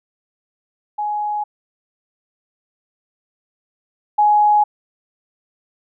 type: tone pair in turn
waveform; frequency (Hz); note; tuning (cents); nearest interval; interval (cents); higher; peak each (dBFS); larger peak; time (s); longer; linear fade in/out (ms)
sine; 837 / 837; G#5 / G#5; +13 / +13; unison; 0; neither; -19 / -10; second; 0.98-1.44 / 4.18-4.64; neither; 10
effects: none